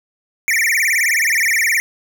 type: tone with vibrato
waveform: square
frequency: 2061 Hz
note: C7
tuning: 27 cents flat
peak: -14 dBFS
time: 0.48-1.8 s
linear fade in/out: 0 ms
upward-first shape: sine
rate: 19 Hz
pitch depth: 250 cents each way
effects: none